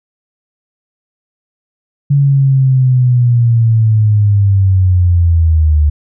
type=linear sweep; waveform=sine; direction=down; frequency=142.4 to 73.42 Hz; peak=-6 dBFS; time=2.1-5.9 s; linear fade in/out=10 ms; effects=none